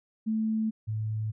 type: tone pair in turn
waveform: sine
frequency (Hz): 219.5 / 108.68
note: A3 / A2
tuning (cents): -4 / -21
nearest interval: octave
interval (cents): 1217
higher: first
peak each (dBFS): -25 / -28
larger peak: first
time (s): 0.26-0.71 / 0.87-1.32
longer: neither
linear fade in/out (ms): 20
effects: none